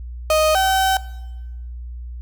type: tone pair in turn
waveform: 35% pulse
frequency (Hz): 622.3 / 765.9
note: D#5 / G5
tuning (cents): 0 / -40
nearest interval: major third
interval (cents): 360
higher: second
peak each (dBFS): -12 / -13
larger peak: first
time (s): 0.3-0.55 / 0.55-0.97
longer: second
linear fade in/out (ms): 2
effects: noise-tail reverb RT60 1.0 s tail -19 dB re dry + added 60 Hz sine -29 dBFS peak until 2.21 s